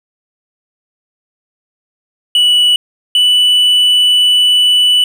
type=tone pair in turn; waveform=triangle; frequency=2950 / 2971 Hz; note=F#7 / F#7; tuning=-6 / +6 cents; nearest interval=unison; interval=12 cents; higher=second; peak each=-5 dBFS; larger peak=neither; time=2.35-2.76 / 3.15-5.04 s; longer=second; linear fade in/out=2 ms; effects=none